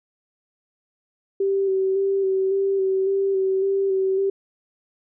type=tone with vibrato; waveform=sine; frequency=386.8 Hz; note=G4; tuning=23 cents flat; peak=-18 dBFS; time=1.4-4.3 s; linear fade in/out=5 ms; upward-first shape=square; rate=1.8 Hz; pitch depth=21 cents each way; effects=none